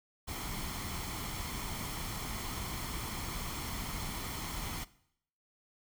pink noise with comb filter, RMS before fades -39 dBFS, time 0.27-4.85 s, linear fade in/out 20 ms, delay 0.93 ms, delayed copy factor +0.5, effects noise-tail reverb RT60 0.7 s tail -19 dB re dry

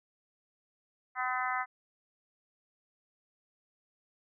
harmonic tone, 253.7 Hz, B3, 47 cents sharp, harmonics 3 / 4 / 5 / 6 / 7 / 8, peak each -36 / -37 / -35 / -39 / -40 / -39 dBFS, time 1.15-1.66 s, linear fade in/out 50 ms, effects none

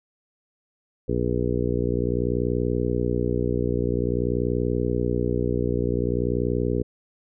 harmonic tone, 60.5 Hz, B1, 35 cents flat, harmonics 1 / 2 / 3 / 4 / 5 / 6 / 7 / 8, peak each -29 / -28 / -31 / -30 / -31 / -30 / -28 / -31 dBFS, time 1.08-6.83 s, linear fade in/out 10 ms, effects none

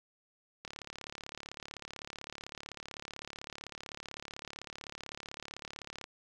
click train, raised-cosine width 0.2 ms, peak -25 dBFS, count 194, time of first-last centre 0.65-6.041 s, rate 35.8 Hz, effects none

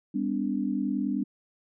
sine tone cluster, 201.4 / 252 / 290.8 Hz, G3 / B3 / D4, +47 / +35 / -17 cents, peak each -30 dBFS, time 0.14-1.24 s, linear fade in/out 10 ms, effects none

